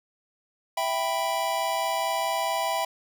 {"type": "chord", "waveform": "square", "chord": "E minor", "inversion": "none", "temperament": "equal", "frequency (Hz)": [659.3, 784, 987.8], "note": ["E5", "G5", "B5"], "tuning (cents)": [0, 0, 0], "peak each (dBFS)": -30, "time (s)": [0.77, 2.85], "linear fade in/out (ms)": 5, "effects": []}